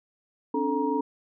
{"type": "tone cluster", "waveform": "sine", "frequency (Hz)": [267.4, 293.6, 438.8, 944], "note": ["C4", "D4", "A4", "A#5"], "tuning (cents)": [38, 0, -5, 22], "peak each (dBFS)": -29, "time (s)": [0.54, 1.01], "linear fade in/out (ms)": 5, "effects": []}